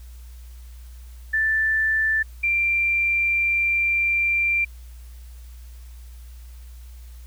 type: tone pair in turn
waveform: sine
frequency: 1764 / 2366 Hz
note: A6 / D7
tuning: +4 / +12 cents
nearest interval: perfect fourth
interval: 508 cents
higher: second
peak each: -18 dBFS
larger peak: neither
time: 1.33-2.23 / 2.43-4.65 s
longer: second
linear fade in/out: 10 ms
effects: added 60 Hz sine -38 dBFS peak until 7.26 s + white hiss -55 dBFS RMS until 7.26 s